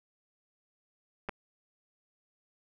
clicks, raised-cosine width 0.5 ms, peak -21 dBFS, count 2, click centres 1.288 / 1.293 s, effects none

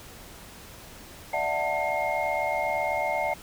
sine tone cluster, 593 / 661 / 739 / 890 / 2138 Hz, D5 / E5 / F#5 / A5 / C7, +17 / +5 / -2 / +20 / +37 cents, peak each -31 dBFS, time 1.33-3.34 s, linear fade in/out 5 ms, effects pink hiss -46 dBFS RMS until 3.42 s

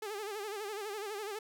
sawtooth tone with vibrato, 415.4 Hz, G#4, in tune, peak -34 dBFS, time 0.02-1.39 s, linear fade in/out 5 ms, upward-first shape sine, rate 12 Hz, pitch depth 100 cents each way, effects none

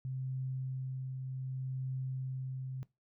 sine tone with tremolo, 130.81 Hz, C3, in tune, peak -34 dBFS, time 0.05-2.83 s, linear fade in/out 0 ms, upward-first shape triangle, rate 0.66 Hz, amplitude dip 35%, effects noise-tail reverb RT60 0.2 s tail -19 dB re dry

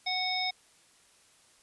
harmonic tone, 740 Hz, F#5, in tune, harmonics 1 / 3 / 5 / 7, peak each -34 / -34 / -34 / -34 dBFS, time 0.06-0.51 s, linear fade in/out 10 ms, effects white hiss -62 dBFS RMS until 1.62 s + resampled to 24000 Hz

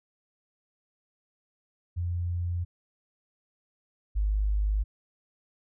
sine tone pair in turn, 87.31 / 51.26 Hz, F2 / G#1, 0 / -22 cents, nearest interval major sixth, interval 922 cents, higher first, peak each -27 / -23 dBFS, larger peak second, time 1.96-2.65 / 4.15-4.84 s, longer neither, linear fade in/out 20 ms, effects none

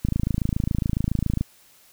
click train, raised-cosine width 5 ms, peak -10 dBFS, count 38, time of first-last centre 0.05-1.41 s, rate 27.2 Hz, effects white hiss -55 dBFS RMS until 1.92 s

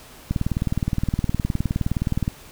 click train, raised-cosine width 5 ms, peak -9 dBFS, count 39, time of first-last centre 0.31-2.279 s, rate 19.3 Hz, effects pink hiss -45 dBFS RMS until 2.51 s

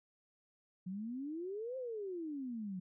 sine exponential two-way sweep, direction up then down, 178 to 531 to 178 Hz, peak -39 dBFS, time 0.86-2.8 s, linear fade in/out 10 ms, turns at 1.77 s, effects none

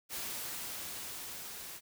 white noise with level ramp, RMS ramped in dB -39 to -46 dBFS, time 0.09-1.81 s, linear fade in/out 50 ms, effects none

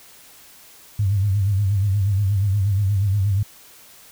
sine tone with vibrato, 99.4 Hz, G2, 25 cents sharp, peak -16 dBFS, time 0.99-3.43 s, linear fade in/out 5 ms, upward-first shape sine, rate 8.4 Hz, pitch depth 93 cents each way, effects white hiss -47 dBFS RMS until 4.11 s

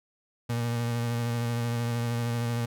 35% pulse tone with vibrato, 118.2 Hz, A#2, 24 cents sharp, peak -25 dBFS, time 0.49-2.66 s, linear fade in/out 10 ms, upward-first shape sine, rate 13 Hz, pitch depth 22 cents each way, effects none

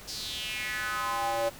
square tone with high-pass filter sweep, 115.1 Hz, A#2, 22 cents flat, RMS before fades -32 dBFS, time 0.07-1.5 s, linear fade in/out 20 ms, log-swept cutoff 5200 to 550 Hz, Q 4.2, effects pink hiss -47 dBFS RMS until 1.59 s

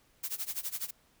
blue noise with tremolo, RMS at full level -34 dBFS, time 0.23-0.91 s, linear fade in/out 10 ms, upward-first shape sine, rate 12 Hz, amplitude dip 90%, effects pink hiss -67 dBFS RMS until 1.2 s

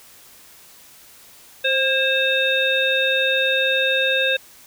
harmonic tone with a mistuned harmonic, 527 Hz, C5, 12 cents sharp, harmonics 1 / 3 / 5 / 7, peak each -22 / -22 / -22 / -22 dBFS, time 1.64-4.37 s, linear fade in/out 10 ms, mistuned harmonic 3, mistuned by +37 cents, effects white hiss -47 dBFS RMS until 4.66 s

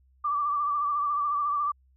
sine tone with vibrato, 1168 Hz, D6, 10 cents flat, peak -24 dBFS, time 0.24-1.72 s, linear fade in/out 10 ms, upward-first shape sine, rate 14 Hz, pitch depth 47 cents each way, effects added 65 Hz sine -59 dBFS peak until 1.96 s

